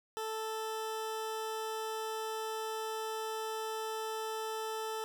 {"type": "tone", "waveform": "20% pulse", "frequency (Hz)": 440, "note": "A4", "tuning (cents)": 0, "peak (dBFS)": -31, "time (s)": [0.17, 5.04], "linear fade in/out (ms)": 0, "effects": []}